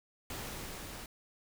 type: noise with level ramp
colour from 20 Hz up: pink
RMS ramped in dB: -41 to -46 dBFS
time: 0.3-1.06 s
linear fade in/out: 2 ms
effects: none